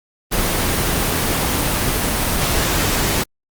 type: noise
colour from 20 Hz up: pink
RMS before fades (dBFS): -18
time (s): 0.31-3.24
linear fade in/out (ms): 20
effects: Opus 24 kbps